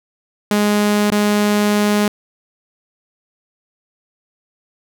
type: tone with dropouts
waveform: sawtooth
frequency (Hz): 207.7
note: G#3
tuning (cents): 0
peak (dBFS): -9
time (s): 0.51-2.08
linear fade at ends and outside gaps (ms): 2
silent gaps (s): 1.103-1.119
effects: none